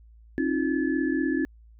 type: tone cluster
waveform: sine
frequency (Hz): 269.9 / 314.2 / 350.3 / 1722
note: C#4 / D#4 / F4 / A6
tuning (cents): -46 / +17 / +5 / -38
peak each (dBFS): -26 / -27 / -30 / -34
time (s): 0.38-1.45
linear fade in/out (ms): 0
effects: added 56 Hz sine -49 dBFS peak until 1.79 s